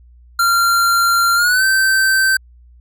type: tone with pitch glide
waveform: square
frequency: 1381 to 1550.1 Hz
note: F6 to G6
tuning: -20 to -20 cents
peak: -12 dBFS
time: 0.39-2.37 s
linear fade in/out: 5 ms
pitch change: +200 cents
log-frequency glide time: 1.35-1.64 s
effects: added 60 Hz sine -42 dBFS peak until 2.8 s